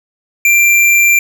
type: tone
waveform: square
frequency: 2366 Hz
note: D7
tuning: 12 cents sharp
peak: -7 dBFS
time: 0.45-1.19 s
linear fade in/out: 2 ms
effects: none